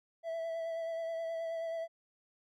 triangle tone with vibrato, 659.3 Hz, E5, in tune, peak -33 dBFS, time 0.23-1.88 s, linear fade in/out 50 ms, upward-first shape sine, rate 9.4 Hz, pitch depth 20 cents each way, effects none

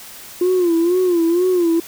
sine tone with vibrato, 349.7 Hz, F4, 2 cents sharp, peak -11 dBFS, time 0.41-1.8 s, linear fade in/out 5 ms, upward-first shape sine, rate 2.1 Hz, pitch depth 100 cents each way, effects tanh soft clip ceiling -10 dBFS + white hiss -37 dBFS RMS until 1.87 s

